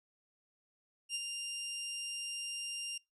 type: tone with ADSR envelope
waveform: 20% pulse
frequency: 2794 Hz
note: F7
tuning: in tune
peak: -29 dBFS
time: 1.09-2.98 s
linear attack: 59 ms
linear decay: 34 ms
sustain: -5 dB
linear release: 6 ms
effects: noise-tail reverb RT60 0.2 s tail -24 dB re dry + resampled to 32000 Hz